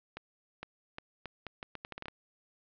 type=accelerating click train; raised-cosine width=0.3 ms; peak=-24 dBFS; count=13; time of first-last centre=0.17-2.083 s; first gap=460 ms; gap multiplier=0.77; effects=low-pass 4000 Hz 12 dB/octave